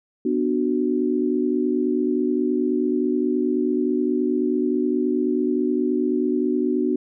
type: chord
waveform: sine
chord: B minor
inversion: none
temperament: just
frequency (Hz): 246.9 / 296.3 / 370.4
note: B3 / D4 / F#4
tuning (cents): 0 / +15 / +2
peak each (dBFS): -23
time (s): 0.25-6.96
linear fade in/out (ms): 5
effects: none